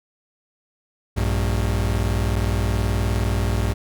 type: tone pair together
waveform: 40% pulse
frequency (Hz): 59.5 / 100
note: A#1 / G2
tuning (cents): +36 / +35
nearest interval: major sixth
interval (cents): 899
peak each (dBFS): -21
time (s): 1.16-3.74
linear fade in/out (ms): 20
effects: none